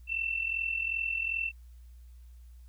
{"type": "tone with amplitude modulation", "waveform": "sine", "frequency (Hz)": 2684, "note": "E7", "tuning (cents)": 31, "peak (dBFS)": -26, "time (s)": [0.07, 1.52], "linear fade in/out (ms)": 50, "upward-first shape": "sine", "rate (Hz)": 42.6, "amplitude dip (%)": 70, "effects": ["added 60 Hz sine -48 dBFS peak until 2.68 s", "white hiss -71 dBFS RMS until 2.68 s"]}